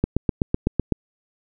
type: click train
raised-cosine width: 3 ms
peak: -5 dBFS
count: 8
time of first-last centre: 0.04-0.923 s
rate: 7.93 Hz
effects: none